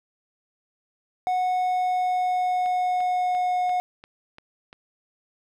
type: tone with pitch glide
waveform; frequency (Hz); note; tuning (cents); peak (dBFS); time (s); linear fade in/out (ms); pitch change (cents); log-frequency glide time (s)
triangle; 734 to 725.6; F#5 to F#5; -14 to -34; -19; 1.27-3.8; 0; -20; 1.4-3.64
type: click train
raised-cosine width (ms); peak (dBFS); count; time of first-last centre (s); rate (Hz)
0.3; -28; 7; 2.66-4.729; 2.9
effects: none